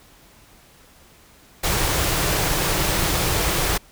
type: band-stop noise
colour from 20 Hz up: pink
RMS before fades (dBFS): -21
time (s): 1.63-3.78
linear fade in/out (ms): 10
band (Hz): 200 to 280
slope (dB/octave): 96
effects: pink hiss -51 dBFS RMS until 3.91 s